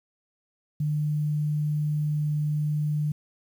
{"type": "tone", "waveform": "sine", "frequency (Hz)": 150.1, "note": "D3", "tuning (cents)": 38, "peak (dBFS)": -23, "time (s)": [0.8, 3.12], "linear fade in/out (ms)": 5, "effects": ["9-bit"]}